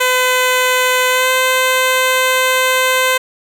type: tone with pitch glide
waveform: 10% pulse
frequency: 507 to 515 Hz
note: B4 to C5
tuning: +45 to -28 cents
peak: -3 dBFS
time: 0-3.18 s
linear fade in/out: 10 ms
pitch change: +27 cents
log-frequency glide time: 1.09-1.3 s
effects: none